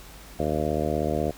harmonic tone, 76.3 Hz, D#2, 33 cents flat, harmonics 1 / 2 / 3 / 4 / 5 / 6 / 7 / 8 / 9, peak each -32 / -32 / -32 / -32 / -32 / -32 / -32 / -32 / -32 dBFS, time 0.39-1.31 s, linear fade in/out 5 ms, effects added 50 Hz sine -47 dBFS peak until 1.37 s + pink hiss -47 dBFS RMS until 1.37 s

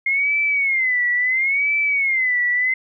sine tone with vibrato, 2126 Hz, C7, 27 cents sharp, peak -16 dBFS, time 0.06-2.74 s, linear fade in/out 5 ms, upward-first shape sine, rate 0.73 Hz, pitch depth 150 cents each way, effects none

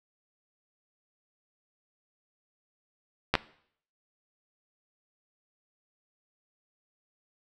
clicks, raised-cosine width 0.3 ms, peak -6 dBFS, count 2, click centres 3.34 / 3.353 s, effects noise-tail reverb RT60 0.6 s tail -19 dB re dry

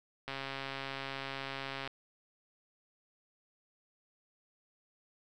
click train, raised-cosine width 0.3 ms, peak -23 dBFS, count 218, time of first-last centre 0.28-1.876 s, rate 136 Hz, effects none

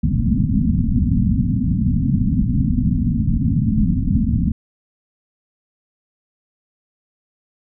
white low-pass noise, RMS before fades -17 dBFS, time 0.03-4.52 s, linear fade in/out 5 ms, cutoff 260 Hz, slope 96 dB/octave, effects none

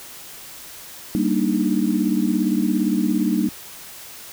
sine chord, Eb major seventh, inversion first, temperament equal, 196 / 233.1 / 293.7 / 311.1 Hz, G3 / Bb3 / D4 / Eb4, 0 / 0 / 0 / 0 cents, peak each -22 / -22 / -24 / -23 dBFS, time 1.15-3.49 s, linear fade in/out 0 ms, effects white hiss -39 dBFS RMS until 4.32 s

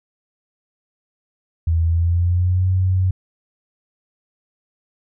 sine tone with pitch glide, 82.41 to 93.04 Hz, E2 to F#2, 0 to +10 cents, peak -14 dBFS, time 1.67-3.11 s, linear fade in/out 5 ms, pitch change +210 cents, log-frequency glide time 1.84-2.68 s, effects none

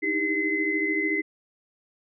sine tone cluster, 306.7 / 320.2 / 397.7 / 2046 Hz, D#4 / D#4 / G4 / C7, -25 / +50 / +25 / -39 cents, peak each -31 / -30 / -31 / -25 dBFS, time 0.02-1.22 s, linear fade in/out 20 ms, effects none

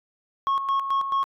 sine tone with tremolo, 1094 Hz, C#6, 23 cents flat, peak -17 dBFS, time 0.47-1.24 s, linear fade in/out 0 ms, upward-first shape square, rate 4.6 Hz, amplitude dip 65%, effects tanh soft clip ceiling -19 dBFS

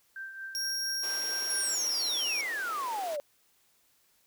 sine tone with tremolo, 1568 Hz, G6, in tune, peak -36 dBFS, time 0.16-1.75 s, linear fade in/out 2 ms, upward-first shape triangle, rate 4.4 Hz, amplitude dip 60%
40% pulse tone, 5588 Hz, F8, in tune, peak -30 dBFS, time 0.55-2.41 s, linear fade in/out 0 ms
pink high-pass noise, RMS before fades -44 dBFS, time 1.02-3.17 s, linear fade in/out 20 ms, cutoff 340 Hz, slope 24 dB/octave
sine exponential sweep, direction down, 11000 to 558 Hz, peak -31 dBFS, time 1.5-3.2 s, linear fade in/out 0 ms
effects white hiss -68 dBFS RMS until 4.26 s

